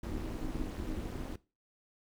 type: noise with amplitude modulation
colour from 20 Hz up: brown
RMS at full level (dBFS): -34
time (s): 0.03-1.36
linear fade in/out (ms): 5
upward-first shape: sine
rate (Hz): 286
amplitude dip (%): 95
effects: noise-tail reverb RT60 0.3 s tail -20 dB re dry